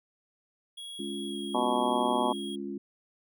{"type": "tone with pitch glide", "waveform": "square", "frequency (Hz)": [3322, 3288], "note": ["G#7", "G#7"], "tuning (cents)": [0, -18], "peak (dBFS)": -40, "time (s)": [0.77, 2.56], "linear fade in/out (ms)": 10, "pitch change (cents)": -18, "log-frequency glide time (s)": [1.28, 1.35]}
{"type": "chord", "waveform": "sine", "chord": "Db major", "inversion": "second", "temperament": "equal", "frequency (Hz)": [207.7, 277.2, 349.2], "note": ["Ab3", "Db4", "F4"], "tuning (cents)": [0, 0, 0], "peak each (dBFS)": -38, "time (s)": [0.99, 2.78], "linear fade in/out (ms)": 5}
{"type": "harmonic tone", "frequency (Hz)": 123.47, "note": "B2", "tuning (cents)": 0, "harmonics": [2, 3, 4, 5, 6, 7, 8, 9], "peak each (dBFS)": [-32, -34, -38, -32, -36, -30, -33, -35], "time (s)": [1.54, 2.33], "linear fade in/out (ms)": 10}
{"effects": []}